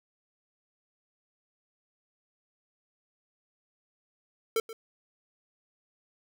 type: tone with echo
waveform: square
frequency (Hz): 448.1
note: A4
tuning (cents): +32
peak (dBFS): -25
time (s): 4.56-4.6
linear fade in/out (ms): 2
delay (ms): 130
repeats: 1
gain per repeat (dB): -15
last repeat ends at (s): 4.73
effects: none